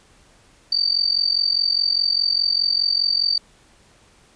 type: tone with amplitude modulation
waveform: sine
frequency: 4611 Hz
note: D8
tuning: 33 cents flat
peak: -13 dBFS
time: 0.72-3.38 s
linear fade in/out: 5 ms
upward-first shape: sine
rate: 44.9 Hz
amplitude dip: 85%
effects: pink hiss -54 dBFS RMS until 4.35 s + resampled to 22050 Hz